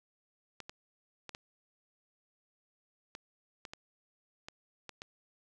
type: clicks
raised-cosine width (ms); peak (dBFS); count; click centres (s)
0.2; -26; 10; 0.603 / 0.695 / 1.293 / 1.349 / 3.151 / 3.652 / 3.735 / 4.485 / 4.893 / 5.019
effects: none